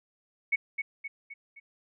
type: tone with echo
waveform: sine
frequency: 2217 Hz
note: C#7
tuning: in tune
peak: -22 dBFS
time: 0.52-0.56 s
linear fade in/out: 10 ms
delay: 260 ms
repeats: 4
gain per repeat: -6 dB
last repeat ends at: 1.6 s
effects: none